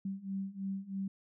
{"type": "beating tone pair", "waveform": "sine", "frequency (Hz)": [192.5, 195.6], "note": ["G3", "G3"], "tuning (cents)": [-31, -4], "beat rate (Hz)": 3.1, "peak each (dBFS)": [-40, -38], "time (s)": [0.05, 1.08], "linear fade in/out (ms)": 5, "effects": []}